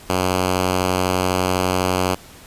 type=tone; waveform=5% pulse; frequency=92 Hz; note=F#2; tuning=9 cents flat; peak=-6 dBFS; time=0.09-2.15 s; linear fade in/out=10 ms; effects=pink hiss -43 dBFS RMS until 2.46 s + resampled to 32000 Hz